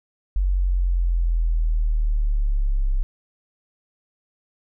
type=linear sweep; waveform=sine; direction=down; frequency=47.06 to 32.7 Hz; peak=-17 dBFS; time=0.36-3.03 s; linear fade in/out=0 ms; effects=none